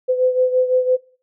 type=beating tone pair; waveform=sine; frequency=507 / 512.9 Hz; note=B4 / C5; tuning=+45 / -35 cents; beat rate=5.9 Hz; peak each=-15 / -21 dBFS; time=0.08-0.97 s; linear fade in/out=20 ms; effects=noise-tail reverb RT60 0.4 s tail -20 dB re dry